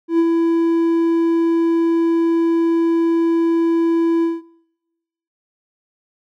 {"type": "tone with ADSR envelope", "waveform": "triangle", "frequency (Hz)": 332.8, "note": "E4", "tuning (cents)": 17, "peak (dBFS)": -8, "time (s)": [0.08, 4.42], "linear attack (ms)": 110, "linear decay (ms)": 44, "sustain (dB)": -3, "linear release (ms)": 190, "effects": ["noise-tail reverb RT60 1.0 s tail -23 dB re dry"]}